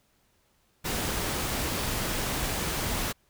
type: noise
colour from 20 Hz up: pink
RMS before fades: -30 dBFS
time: 0.84-3.13 s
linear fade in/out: 20 ms
effects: pink hiss -68 dBFS RMS until 3.29 s